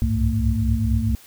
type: tone cluster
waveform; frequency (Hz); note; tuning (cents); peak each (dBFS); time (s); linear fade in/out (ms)
sine; 63.6 / 68 / 99.4 / 108 / 224.8; C2 / C#2 / G2 / A2 / A3; -48 / -33 / +25 / -32 / +37; -24; 0.02-1.15; 0
effects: white hiss -48 dBFS RMS until 1.26 s